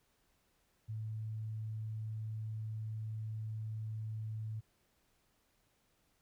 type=tone; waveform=sine; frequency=109.4 Hz; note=A2; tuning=9 cents flat; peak=-38 dBFS; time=0.88-4.61 s; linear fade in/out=20 ms; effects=pink hiss -75 dBFS RMS until 6.21 s